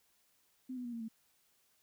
sine tone with pitch steps, 256.8 / 248.1 / 239.6 / 231.4 / 223.6 Hz, C4 / B3 / A#3 / A#3 / A3, -32 / +8 / +48 / -13 / +28 cents, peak -39 dBFS, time 0.69-1.085 s, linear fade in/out 10 ms, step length 79 ms, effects white hiss -73 dBFS RMS until 1.82 s

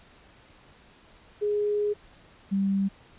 sine tone pair in turn, 415.3 / 196 Hz, G#4 / G3, 0 / 0 cents, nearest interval octave + minor second, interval 1300 cents, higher first, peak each -23 / -22 dBFS, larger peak second, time 1.41-1.94 / 2.51-2.89 s, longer first, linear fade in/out 20 ms, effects pink hiss -55 dBFS RMS until 3.18 s + resampled to 8000 Hz

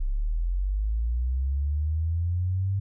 sine linear sweep, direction up, 31.91 to 99.1 Hz, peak -23 dBFS, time 0-2.8 s, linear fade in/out 10 ms, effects none

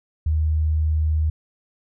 sine tone, 77.78 Hz, D#2, in tune, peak -17 dBFS, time 0.26-1.3 s, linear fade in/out 5 ms, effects none

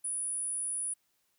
sine tone, 9810 Hz, D#9, 26 cents flat, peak -31 dBFS, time 0.04-0.94 s, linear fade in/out 10 ms, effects tanh soft clip ceiling -27 dBFS + white hiss -75 dBFS RMS until 1.38 s

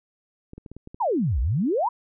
clicks, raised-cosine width 3 ms, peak -27 dBFS, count 7, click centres 0.534 / 0.58 / 0.662 / 0.716 / 0.766 / 0.874 / 0.945 s
sine exponential two-way sweep, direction down then up, 1046.5 to 55 to 1046.5 Hz, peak -20 dBFS, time 1-1.89 s, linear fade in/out 10 ms, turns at 1.4 s
effects none

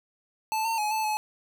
square tone with pitch steps, 875 / 906 / 845 / 874 / 855 Hz, A5 / A#5 / G#5 / A5 / A5, -10 / -50 / +30 / -12 / -50 cents, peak -26 dBFS, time 0.52-1.17 s, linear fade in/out 0 ms, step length 130 ms, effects none

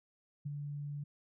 sine tone with ADSR envelope, 144.9 Hz, D3, 23 cents flat, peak -34 dBFS, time 0.45-1.04 s, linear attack 14 ms, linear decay 20 ms, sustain -4 dB, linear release 9 ms, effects none

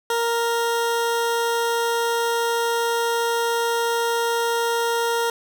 20% pulse tone, 466.2 Hz, A#4, in tune, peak -15 dBFS, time 0.1-5.3 s, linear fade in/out 2 ms, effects none

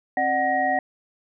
sine tone cluster, 268 / 598 / 744 / 1888 Hz, C4 / D5 / F#5 / A#6, +42 / +31 / +9 / +22 cents, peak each -30 / -28 / -21 / -26 dBFS, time 0.17-0.79 s, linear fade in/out 2 ms, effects none

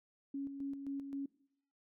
sine tone with tremolo, 277.2 Hz, C#4, in tune, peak -37 dBFS, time 0.34-1.26 s, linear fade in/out 5 ms, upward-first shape square, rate 3.8 Hz, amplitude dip 50%, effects noise-tail reverb RT60 0.7 s tail -21 dB re dry

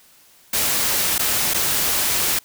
white noise with dropouts, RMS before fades -20 dBFS, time 0.53-2.39 s, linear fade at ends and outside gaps 5 ms, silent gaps 1.182-1.192 / 1.537-1.543 s, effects white hiss -52 dBFS RMS until 2.44 s

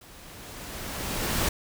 pink noise with level ramp, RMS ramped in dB -50 to -25 dBFS, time 0.01-1.49 s, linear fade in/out 5 ms, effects none

